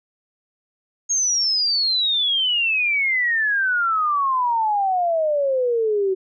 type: exponential sweep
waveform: sine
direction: down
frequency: 6590 to 372.6 Hz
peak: -17 dBFS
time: 1.09-6.15 s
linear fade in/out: 20 ms
effects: none